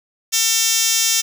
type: tone with high-pass filter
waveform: 10% pulse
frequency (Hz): 450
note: A4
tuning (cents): +39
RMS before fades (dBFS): -17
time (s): 0.32-1.22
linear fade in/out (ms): 20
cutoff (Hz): 4800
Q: 3.6
effects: none